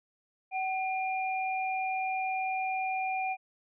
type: tone pair together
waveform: sine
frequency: 757 / 2403 Hz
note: F#5 / D7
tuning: +39 / +39 cents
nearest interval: octave + minor sixth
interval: 2000 cents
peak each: -30 / -35 dBFS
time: 0.51-3.37 s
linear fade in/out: 50 ms
effects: none